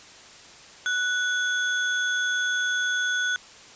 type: tone with sample-and-hold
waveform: sine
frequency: 1480 Hz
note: F#6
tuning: in tune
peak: -22 dBFS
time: 0.86-3.36 s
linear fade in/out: 0 ms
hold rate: 4900 Hz
effects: white hiss -47 dBFS RMS until 3.75 s + resampled to 16000 Hz